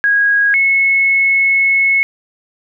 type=tone pair in turn; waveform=sine; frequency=1646 / 2190 Hz; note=G#6 / C#7; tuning=-16 / -22 cents; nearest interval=perfect fourth; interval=494 cents; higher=second; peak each=-9 dBFS; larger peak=neither; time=0.04-0.54 / 0.54-2.03 s; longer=second; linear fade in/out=0 ms; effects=none